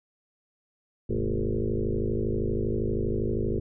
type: tone with frequency modulation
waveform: sine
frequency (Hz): 171.4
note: F3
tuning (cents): -32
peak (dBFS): -24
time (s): 1.09-3.6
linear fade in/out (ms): 10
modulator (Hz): 52.6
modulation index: 5.3
effects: none